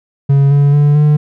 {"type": "tone with pitch steps", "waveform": "triangle", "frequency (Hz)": [139.3, 142.56, 145.89, 149.3], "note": ["C#3", "C#3", "D3", "D3"], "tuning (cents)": [9, 49, -11, 29], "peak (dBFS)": -4, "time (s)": [0.29, 1.17], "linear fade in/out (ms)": 10, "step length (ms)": 220, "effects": []}